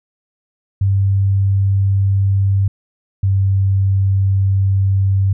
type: tone pair in turn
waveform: sine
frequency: 98 / 97.15 Hz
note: G2 / G2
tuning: 0 / -15 cents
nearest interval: unison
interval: 15 cents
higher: first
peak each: -11 dBFS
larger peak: neither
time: 0.81-2.68 / 3.23-5.33 s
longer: second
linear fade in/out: 5 ms
effects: none